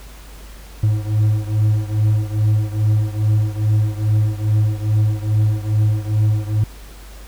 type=beating tone pair; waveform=triangle; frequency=105.9 / 108.3 Hz; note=G#2 / A2; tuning=+34 / -27 cents; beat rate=2.4 Hz; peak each=-14 / -17 dBFS; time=0.83-6.64 s; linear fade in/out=5 ms; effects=added 50 Hz sine -36 dBFS peak until 7.27 s + pink hiss -43 dBFS RMS until 7.27 s